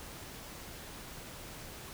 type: silence
effects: pink hiss -47 dBFS RMS until 1.93 s